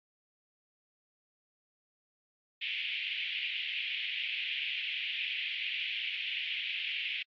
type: band-pass noise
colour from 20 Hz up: white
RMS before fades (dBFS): -36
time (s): 2.61-7.23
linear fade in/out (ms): 10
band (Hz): 2200 to 3200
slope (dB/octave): 48
effects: AAC 48 kbps